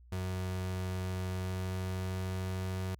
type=tone with pitch glide; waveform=35% pulse; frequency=92.5 to 93.41 Hz; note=F#2 to F#2; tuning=0 to +17 cents; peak=-32 dBFS; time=0.12-2.95 s; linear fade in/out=5 ms; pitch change=+17 cents; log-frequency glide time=1.33-2.17 s; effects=added 60 Hz sine -54 dBFS peak until 2.99 s